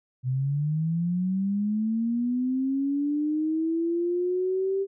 sine linear sweep, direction up, 124.9 to 394.5 Hz, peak -23 dBFS, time 0.23-4.87 s, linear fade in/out 50 ms, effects none

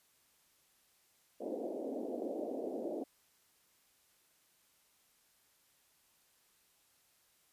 pink band-pass noise, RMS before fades -40 dBFS, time 1.4-3.04 s, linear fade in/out 10 ms, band 250 to 660 Hz, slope 48 dB/octave, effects white hiss -71 dBFS RMS until 7.52 s + resampled to 32000 Hz

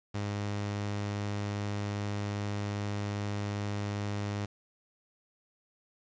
sawtooth tone, 102.5 Hz, G#2, 22 cents flat, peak -28 dBFS, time 0.14-4.46 s, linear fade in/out 10 ms, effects resampled to 16000 Hz + 9-bit

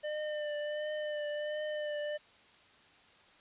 square tone with vibrato, 600 Hz, D5, 37 cents sharp, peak -35 dBFS, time 0.03-2.18 s, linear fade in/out 20 ms, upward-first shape triangle, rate 1.4 Hz, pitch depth 29 cents each way, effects white hiss -61 dBFS RMS until 3.4 s + resampled to 8000 Hz

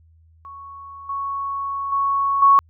sine tone with level steps, 1108.7 Hz, C#6, in tune, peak -35 / -23 / -17 / -9 dBFS, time 0.45-2.59 s, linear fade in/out 0 ms, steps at 1.09 / 1.92 / 2.42 s, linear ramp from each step 5 ms, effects added 81 Hz sine -50 dBFS peak until 2.69 s

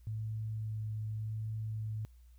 sine tone with vibrato, 108.9 Hz, A2, 17 cents flat, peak -35 dBFS, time 0.07-2.05 s, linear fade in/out 0 ms, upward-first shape sine, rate 0.84 Hz, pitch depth 12 cents each way, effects added 60 Hz sine -55 dBFS peak until 2.38 s + white hiss -75 dBFS RMS until 2.38 s

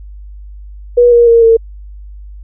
sine tone with pitch steps, 483.6 / 473.6 / 463.9 / 454.4 Hz, B4 / A#4 / A#4 / A#4, -36 / +27 / -8 / -44 cents, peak -3 dBFS, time 0.97-1.57 s, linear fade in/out 10 ms, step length 150 ms, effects added 50 Hz sine -28 dBFS peak until 2.43 s

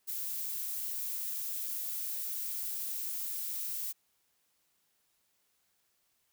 violet noise, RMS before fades -37 dBFS, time 0.07-3.93 s, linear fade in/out 20 ms, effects white hiss -75 dBFS RMS until 6.32 s

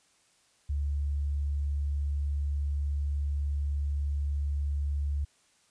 sine tone, 71.7 Hz, D2, 41 cents flat, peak -27 dBFS, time 0.69-5.25 s, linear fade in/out 10 ms, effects white hiss -66 dBFS RMS until 5.7 s + resampled to 22050 Hz

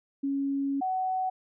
sine tone pair in turn, 276.9 / 749.1 Hz, C#4 / F#5, -2 / +21 cents, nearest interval octave + perfect fourth, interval 1723 cents, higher second, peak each -26 dBFS, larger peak neither, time 0.23-0.81 / 0.81-1.3 s, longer first, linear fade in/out 10 ms, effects none

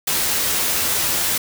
white noise with comb filter, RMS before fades -20 dBFS, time 0.07-1.38 s, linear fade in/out 5 ms, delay 12 ms, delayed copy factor +0.5, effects none

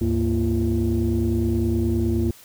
sine tone cluster, 73.3 / 103 / 232.3 / 342 Hz, D2 / G#2 / A#3 / F4, -3 / -14 / -6 / -36 cents, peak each -23 dBFS, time 0.01-2.31 s, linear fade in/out 5 ms, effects tanh soft clip ceiling -13 dBFS + white hiss -48 dBFS RMS until 2.44 s

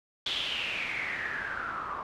white noise with low-pass filter sweep, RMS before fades -34 dBFS, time 0.26-2.03 s, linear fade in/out 2 ms, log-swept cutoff 3500 to 1100 Hz, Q 7.4, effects none

